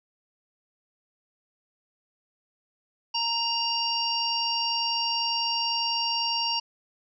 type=harmonic tone with a mistuned harmonic; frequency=928 Hz; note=A#5; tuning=8 cents flat; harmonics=1 / 3 / 5 / 6; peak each=-30 / -30 / -30 / -30 dBFS; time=3.14-6.6 s; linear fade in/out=10 ms; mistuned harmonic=3; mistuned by=+21 cents; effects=none